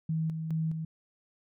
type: tone with tremolo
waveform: sine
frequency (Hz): 160.1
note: D#3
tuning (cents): +50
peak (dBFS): -27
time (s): 0.09-0.85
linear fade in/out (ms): 5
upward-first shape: square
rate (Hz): 2.4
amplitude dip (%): 45
effects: none